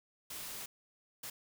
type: noise bursts at uneven times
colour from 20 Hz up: white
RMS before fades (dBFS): -44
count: 2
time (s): 0.3-0.66 / 1.23-1.3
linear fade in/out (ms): 5
effects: none

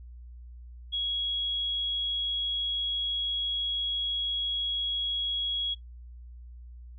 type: tone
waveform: sine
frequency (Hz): 3322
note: G#7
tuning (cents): 0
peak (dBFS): -27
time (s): 0.92-5.75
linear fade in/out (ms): 20
effects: noise-tail reverb RT60 0.1 s tail -17 dB re dry + added 60 Hz sine -43 dBFS peak until 6.98 s

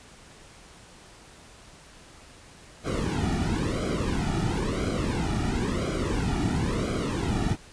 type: noise with flanger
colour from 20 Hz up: brown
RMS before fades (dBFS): -27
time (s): 2.83-7.57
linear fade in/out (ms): 50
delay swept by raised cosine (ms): 1.1 to 1.93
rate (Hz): 0.98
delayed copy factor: -0.9
effects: pink hiss -50 dBFS RMS until 7.72 s + resampled to 22050 Hz

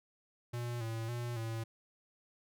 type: tone with vibrato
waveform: square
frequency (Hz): 116.54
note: A#2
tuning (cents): 0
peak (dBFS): -37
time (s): 0.53-1.64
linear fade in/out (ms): 10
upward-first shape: square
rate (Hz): 1.8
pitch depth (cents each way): 51
effects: none

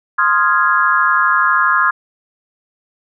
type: chord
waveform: sine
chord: F minor seventh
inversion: second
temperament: equal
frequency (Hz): 1046.5 / 1244.5 / 1396.9 / 1661.2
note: C6 / Eb6 / F6 / Ab6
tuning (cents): 0 / 0 / 0 / 0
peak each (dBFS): -16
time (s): 0.18-1.91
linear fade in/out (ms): 10
effects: none

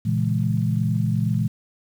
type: chord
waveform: sine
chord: A# half-diminished seventh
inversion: none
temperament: equal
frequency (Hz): 116.54 / 138.59 / 164.81 / 207.7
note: A#2 / C#3 / E3 / G#3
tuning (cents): 0 / 0 / 0 / 0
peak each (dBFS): -22 / -28 / -24 / -26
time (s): 0.05-1.48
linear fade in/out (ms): 10
effects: 8-bit

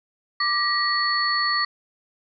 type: tone cluster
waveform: sine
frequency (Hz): 1179 / 1908 / 4420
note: D6 / A#6 / C#8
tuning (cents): +6 / +40 / -6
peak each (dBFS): -24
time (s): 0.4-1.65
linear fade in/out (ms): 5
effects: none

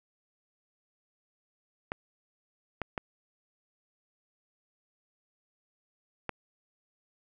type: clicks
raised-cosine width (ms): 0.5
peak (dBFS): -17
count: 4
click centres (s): 1.919 / 2.817 / 2.978 / 6.293
effects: none

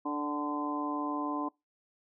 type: harmonic tone with a mistuned harmonic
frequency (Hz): 146.83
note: D3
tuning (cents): 0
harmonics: 2 / 3 / 4 / 5 / 6 / 7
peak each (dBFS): -33 / -45 / -43 / -41 / -42 / -36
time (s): 0.05-1.49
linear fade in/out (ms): 10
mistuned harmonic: 5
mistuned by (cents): +27
effects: noise-tail reverb RT60 0.2 s tail -24 dB re dry

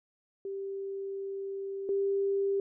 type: tone pair in turn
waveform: sine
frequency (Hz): 392 / 395.2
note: G4 / G4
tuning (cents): 0 / +14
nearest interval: unison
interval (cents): 14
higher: second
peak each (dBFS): -34 / -26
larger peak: second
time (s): 0.45-1.89 / 1.89-2.6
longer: first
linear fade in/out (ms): 2
effects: none

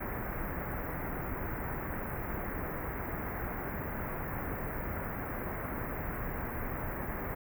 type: band-stop noise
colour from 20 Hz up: pink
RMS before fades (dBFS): -37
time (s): 0-7.35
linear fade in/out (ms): 10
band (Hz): 2100 to 14000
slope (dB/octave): 48
effects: none

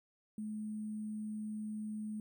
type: tone with sample-and-hold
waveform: sine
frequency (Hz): 214.1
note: A3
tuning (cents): -47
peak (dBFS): -38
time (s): 0.38-2.2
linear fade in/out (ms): 2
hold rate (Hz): 8820
effects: none

